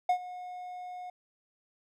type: tone with ADSR envelope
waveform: triangle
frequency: 724 Hz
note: F#5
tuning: 38 cents flat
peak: -19 dBFS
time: 0.09-1.1 s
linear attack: 5 ms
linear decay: 83 ms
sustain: -18 dB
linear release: 4 ms
effects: none